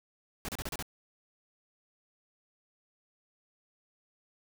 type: noise bursts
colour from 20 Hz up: pink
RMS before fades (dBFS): -37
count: 6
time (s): 0.45-0.825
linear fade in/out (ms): 0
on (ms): 35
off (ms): 33
effects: none